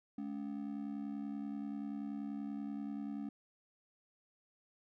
triangle ring-modulated tone, 247.1 Hz, B3, 1 cent sharp, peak -34 dBFS, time 0.18-3.29 s, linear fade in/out 2 ms, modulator 35.2 Hz, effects none

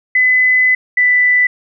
sine tone pair in turn, 2013 / 1986.4 Hz, B6 / B6, +33 / +9 cents, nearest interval unison, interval 24 cents, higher first, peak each -8 dBFS, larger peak neither, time 0.15-0.75 / 0.97-1.47 s, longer first, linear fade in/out 5 ms, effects none

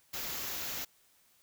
white band-stop noise, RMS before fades -38 dBFS, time 0.13-0.85 s, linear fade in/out 10 ms, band 7500 to 11000 Hz, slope 96 dB/octave, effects white hiss -67 dBFS RMS until 1.42 s

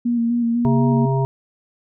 sine tone with vibrato, 235.4 Hz, A#3, 17 cents sharp, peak -16 dBFS, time 0.05-1.06 s, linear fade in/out 10 ms, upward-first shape square, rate 4 Hz, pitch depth 23 cents each way
harmonic tone, 134.2 Hz, C3, 44 cents sharp, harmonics 1 / 3 / 5 / 7, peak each -17 / -24 / -29 / -26 dBFS, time 0.65-1.25 s, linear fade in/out 0 ms
effects none

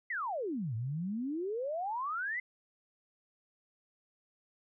sine exponential two-way sweep, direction down then up, 2074 to 107.1 to 2074 Hz, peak -33 dBFS, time 0.1-2.4 s, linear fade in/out 5 ms, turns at 0.75 s, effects none

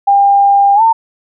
sine tone with pitch glide, 800 to 903.2 Hz, G5 to A5, +35 to +45 cents, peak -5 dBFS, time 0.07-0.93 s, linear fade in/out 10 ms, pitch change +210 cents, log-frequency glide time 0.75-0.82 s, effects none

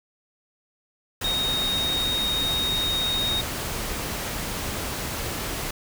sine tone in noise, 3729 Hz, A#7, in tune, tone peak -23 dBFS, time 1.24-3.41 s, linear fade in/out 5 ms, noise pink, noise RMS -30 dBFS, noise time 1.21-5.71 s, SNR +4 dB, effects none

